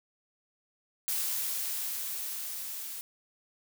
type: noise with level ramp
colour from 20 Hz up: blue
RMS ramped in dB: -31 to -40 dBFS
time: 1.08-3.01 s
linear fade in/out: 0 ms
effects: none